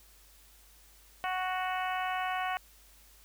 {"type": "harmonic tone", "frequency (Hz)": 370, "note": "F#4", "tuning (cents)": 0, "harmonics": [2, 3, 4, 5, 6, 7, 8], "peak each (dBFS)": [-33, -37, -39, -41, -43, -44, -45], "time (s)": [1.24, 2.57], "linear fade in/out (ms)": 0, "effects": ["added 50 Hz sine -60 dBFS peak until 3.24 s", "white hiss -60 dBFS RMS until 3.24 s"]}